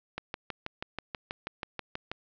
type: click train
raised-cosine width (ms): 0.3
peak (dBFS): -18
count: 13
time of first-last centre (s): 0.18-2.115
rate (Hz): 6.2
effects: low-pass 5000 Hz 12 dB/octave